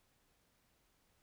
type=silence; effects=pink hiss -75 dBFS RMS until 1.22 s